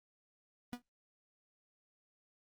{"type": "tone with exponential decay", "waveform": "45% pulse", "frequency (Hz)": 243.5, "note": "B3", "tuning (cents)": -24, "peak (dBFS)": -35, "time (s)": [0.73, 0.82], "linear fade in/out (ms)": 0, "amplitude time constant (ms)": 19, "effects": ["Opus 32 kbps"]}